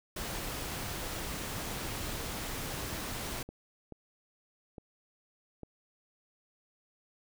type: noise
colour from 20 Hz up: pink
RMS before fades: -38 dBFS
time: 0.16-3.43 s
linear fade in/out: 5 ms
type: clicks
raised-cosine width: 2 ms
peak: -31 dBFS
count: 5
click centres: 2.962 / 3.49 / 3.923 / 4.782 / 5.633 s
effects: none